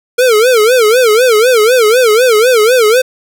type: tone with vibrato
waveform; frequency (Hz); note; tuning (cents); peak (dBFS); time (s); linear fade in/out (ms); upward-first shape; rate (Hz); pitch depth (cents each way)
square; 466.2; A#4; 0; -6; 0.18-3.02; 10; sine; 4; 180
effects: none